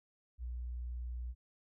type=tone; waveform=sine; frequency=60.6 Hz; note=B1; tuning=32 cents flat; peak=-38 dBFS; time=0.38-1.35 s; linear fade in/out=50 ms; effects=none